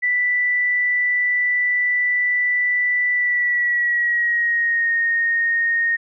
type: tone with pitch glide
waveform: sine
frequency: 1975.5 to 1853.9 Hz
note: B6 to A#6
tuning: 0 to -10 cents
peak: -16 dBFS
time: 0.02-5.97 s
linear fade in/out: 20 ms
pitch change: -110 cents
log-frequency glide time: 3.12-4.91 s
effects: none